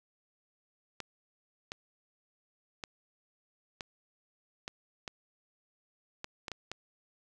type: clicks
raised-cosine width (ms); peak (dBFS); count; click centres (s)
0.2; -21; 10; 1.003 / 1.719 / 2.838 / 3.808 / 4.679 / 5.078 / 6.244 / 6.482 / 6.517 / 6.716
effects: none